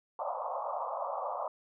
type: band-pass noise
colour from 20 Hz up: pink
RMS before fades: -36 dBFS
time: 0.19-1.48 s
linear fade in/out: 2 ms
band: 530 to 1200 Hz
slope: 96 dB/octave
effects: none